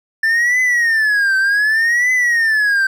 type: tone with vibrato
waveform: triangle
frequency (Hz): 1769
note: A6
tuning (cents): +9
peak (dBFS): -10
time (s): 0.23-2.87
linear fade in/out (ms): 5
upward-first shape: triangle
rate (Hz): 0.66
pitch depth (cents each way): 240
effects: none